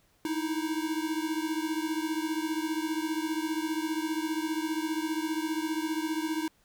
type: beating tone pair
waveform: square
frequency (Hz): 311.1 / 326.1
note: D#4 / E4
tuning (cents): 0 / -19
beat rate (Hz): 15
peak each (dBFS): -32 / -34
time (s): 0.25-6.48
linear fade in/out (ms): 2
effects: pink hiss -67 dBFS RMS until 6.64 s